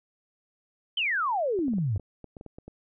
sine exponential sweep, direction down, 3159 to 90.7 Hz, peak -24 dBFS, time 0.97-1.98 s, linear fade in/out 5 ms
clicks, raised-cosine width 2 ms, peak -29 dBFS, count 12, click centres 1.59 / 1.682 / 1.736 / 1.784 / 1.961 / 1.997 / 2.243 / 2.368 / 2.411 / 2.463 / 2.585 / 2.68 s
effects none

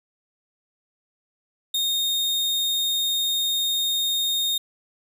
40% pulse tone, 3694 Hz, A#7, 16 cents flat, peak -20 dBFS, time 1.74-4.58 s, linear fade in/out 5 ms, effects none

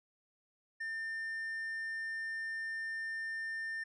triangle tone, 1800 Hz, A6, 39 cents sharp, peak -35 dBFS, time 0.8-3.84 s, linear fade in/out 10 ms, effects resampled to 22050 Hz

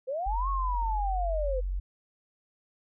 sine linear two-way sweep, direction up then down, 493.9 to 1108.7 to 493.9 Hz, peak -29 dBFS, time 0.07-1.61 s, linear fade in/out 20 ms, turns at 0.49 s
sine tone, 46.33 Hz, F#1, 3 cents sharp, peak -28 dBFS, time 0.26-1.8 s, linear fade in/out 10 ms
effects none

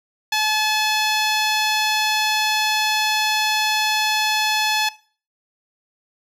10% pulse tone with low-pass filter, 860 Hz, A5, 40 cents flat, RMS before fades -20 dBFS, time 0.32-4.89 s, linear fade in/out 5 ms, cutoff 11000 Hz, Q 0.74, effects noise-tail reverb RT60 0.4 s tail -18 dB re dry

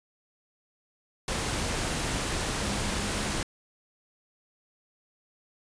sine tone in noise, 203.8 Hz, G#3, 32 cents flat, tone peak -38 dBFS, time 2.62-3.33 s, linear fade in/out 2 ms, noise pink, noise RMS -30 dBFS, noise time 1.28-3.43 s, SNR -11 dB, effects resampled to 22050 Hz

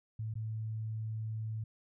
sine tone with dropouts, 110 Hz, A2, in tune, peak -35 dBFS, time 0.19-1.64 s, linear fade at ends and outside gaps 5 ms, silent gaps 0.34-0.354 s, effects none

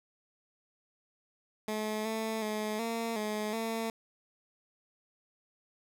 15% pulse tone with pitch steps, 214.9 / 221.5 / 213.7 / 229.2 / 212.5 / 225.8 Hz, A3 / A3 / G#3 / A#3 / G#3 / A3, -41 / +12 / +50 / -29 / +40 / +45 cents, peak -26 dBFS, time 1.68-3.9 s, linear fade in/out 2 ms, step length 370 ms, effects none

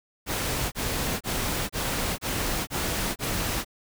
pink noise bursts, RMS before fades -28 dBFS, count 7, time 0.26-3.648 s, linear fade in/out 50 ms, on 460 ms, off 28 ms, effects none

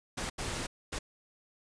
pink noise bursts at uneven times, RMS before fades -36 dBFS, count 3, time 0.17-0.3 / 0.38-0.67 / 0.92-0.99 s, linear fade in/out 10 ms, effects resampled to 22050 Hz

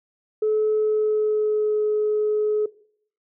sine tone with pitch glide, 430.3 to 424.4 Hz, A4 to G#4, -39 to +38 cents, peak -17 dBFS, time 0.42-2.66 s, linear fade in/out 5 ms, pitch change -23 cents, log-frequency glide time 0.7-1.82 s, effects noise-tail reverb RT60 0.6 s tail -20 dB re dry + tanh soft clip ceiling -14 dBFS

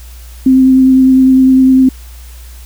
sine tone with vibrato, 261.4 Hz, C4, 1 cent flat, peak -3 dBFS, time 0.46-1.89 s, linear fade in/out 5 ms, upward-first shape triangle, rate 9.9 Hz, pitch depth 16 cents each way, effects added 60 Hz sine -29 dBFS peak until 2.65 s + white hiss -40 dBFS RMS until 2.65 s

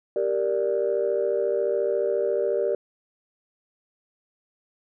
sine chord, G minor, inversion none, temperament equal, 392 / 466.2 / 587.3 Hz, G4 / Bb4 / D5, 0 / 0 / 0 cents, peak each -25 dBFS, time 0.16-2.75 s, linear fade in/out 2 ms, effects tanh soft clip ceiling -14 dBFS

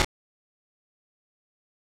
pink noise with echo, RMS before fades -19 dBFS, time 0-0.02 s, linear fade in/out 0 ms, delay 26 ms, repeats 1, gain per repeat -5 dB, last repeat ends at 0.046 s, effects low-pass 7000 Hz 12 dB/octave

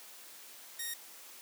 5% pulse tone, 1864.7 Hz, A#6, in tune, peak -26 dBFS, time 0.79-0.94 s, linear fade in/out 5 ms, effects white hiss -52 dBFS RMS until 1.41 s + high-pass 300 Hz 12 dB/octave

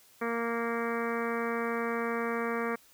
harmonic tone with a mistuned harmonic, 232.5 Hz, A#3, 4 cents flat, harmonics 1 / 2 / 3 / 4 / 5 / 6 / 7 / 8 / 9 / 10, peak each -35 / -33 / -41 / -42 / -37 / -41 / -42 / -42 / -45 / -45 dBFS, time 0.21-2.76 s, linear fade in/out 10 ms, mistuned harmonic 10, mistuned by -28 cents, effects white hiss -60 dBFS RMS until 2.93 s

